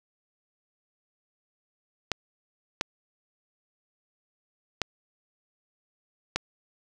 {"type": "clicks", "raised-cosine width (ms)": 0.2, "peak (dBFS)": -8, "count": 4, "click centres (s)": [2.117, 2.811, 4.817, 6.36], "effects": []}